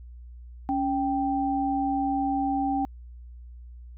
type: tone pair together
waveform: sine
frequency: 278 / 784 Hz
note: C#4 / G5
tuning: +5 / 0 cents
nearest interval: octave + tritone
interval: 1795 cents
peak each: -26 dBFS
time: 0.69-2.85 s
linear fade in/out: 0 ms
effects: added 60 Hz sine -41 dBFS peak until 3.97 s